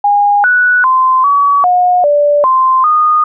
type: tone with pitch steps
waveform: sine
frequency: 817 / 1476 / 1036 / 1135 / 721 / 584 / 1042 / 1230 Hz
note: G#5 / F#6 / C6 / C#6 / F#5 / D5 / C6 / D#6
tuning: -29 / -5 / -17 / +41 / -45 / -10 / -7 / -20 cents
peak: -6 dBFS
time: 0.04-3.24 s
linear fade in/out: 5 ms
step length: 400 ms
effects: none